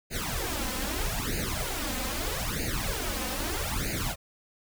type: noise with flanger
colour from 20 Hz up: pink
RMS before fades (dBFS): -31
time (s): 0.1-4.16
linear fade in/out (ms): 50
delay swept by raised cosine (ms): 0.44 to 3.94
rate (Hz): 0.79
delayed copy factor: +1
effects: none